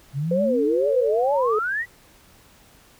sine exponential sweep, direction up, 130.81 to 1994 Hz, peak -22 dBFS, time 0.13-1.86 s, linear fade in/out 50 ms
sine tone with vibrato, 497.3 Hz, B4, 12 cents sharp, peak -19 dBFS, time 0.31-1.59 s, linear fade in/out 5 ms, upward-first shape triangle, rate 2.2 Hz, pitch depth 280 cents each way
effects pink hiss -53 dBFS RMS until 2.99 s

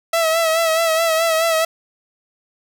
sawtooth tone with vibrato, 653 Hz, E5, 17 cents flat, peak -11 dBFS, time 0.13-1.65 s, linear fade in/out 5 ms, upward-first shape sine, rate 4.7 Hz, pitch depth 45 cents each way, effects none

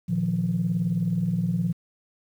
sine chord, Bb suspended fourth, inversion none, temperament equal, 116.54 / 155.56 / 174.61 Hz, Bb2 / Eb3 / F3, 0 / 0 / 0 cents, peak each -29 / -28 / -23 dBFS, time 0.08-1.73 s, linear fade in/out 20 ms, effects tanh soft clip ceiling -15 dBFS + 9-bit

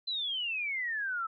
sine exponential sweep, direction down, 4082 to 1297 Hz, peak -31 dBFS, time 0.07-1.27 s, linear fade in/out 10 ms, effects none

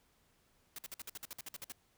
white noise bursts, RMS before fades -45 dBFS, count 13, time 0.76-1.721 s, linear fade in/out 2 ms, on 25 ms, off 53 ms, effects pink hiss -72 dBFS RMS until 1.97 s

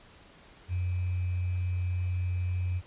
sine tone with sample-and-hold, 90.2 Hz, F#2, 44 cents flat, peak -27 dBFS, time 0.68-2.82 s, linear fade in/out 50 ms, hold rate 2450 Hz, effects pink hiss -55 dBFS RMS until 2.86 s + resampled to 8000 Hz

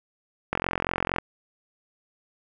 click train, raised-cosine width 0.5 ms, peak -9 dBFS, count 30, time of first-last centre 0.53-1.185 s, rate 44.3 Hz, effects none

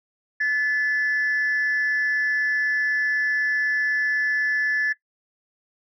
sine tone pair together, 1732 / 2004 Hz, A6 / B6, -28 / +25 cents, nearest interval minor third, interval 253 cents, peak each -18 / -29 dBFS, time 0.4-4.93 s, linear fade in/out 10 ms, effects noise-tail reverb RT60 0.1 s tail -17 dB re dry + tanh soft clip ceiling -16 dBFS

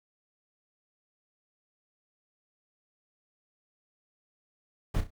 brown noise with echo, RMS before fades -27 dBFS, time 4.94-5.01 s, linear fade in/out 10 ms, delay 32 ms, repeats 3, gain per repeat -9 dB, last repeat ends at 5.106 s, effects none

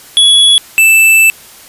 square tone pair in turn, 3377 / 2645 Hz, G#7 / E7, +28 / +5 cents, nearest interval major third, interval 423 cents, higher first, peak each -4 dBFS, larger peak neither, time 0.17-0.58 / 0.78-1.3 s, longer second, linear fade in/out 0 ms, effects white hiss -36 dBFS RMS until 1.68 s + resampled to 32000 Hz

